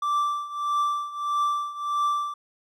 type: tone with tremolo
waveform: triangle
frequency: 1171 Hz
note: D6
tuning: 5 cents flat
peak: -18 dBFS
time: 0.02-2.34 s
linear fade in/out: 5 ms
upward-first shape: triangle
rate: 1.6 Hz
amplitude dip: 85%
effects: none